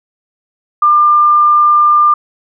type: tone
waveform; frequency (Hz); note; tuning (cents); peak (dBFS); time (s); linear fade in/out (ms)
sine; 1197; D6; +33; -5; 0.82-2.14; 5
effects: none